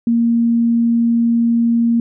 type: tone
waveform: sine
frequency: 233.1 Hz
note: A#3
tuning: in tune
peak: -11 dBFS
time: 0.07-2 s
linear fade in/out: 2 ms
effects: none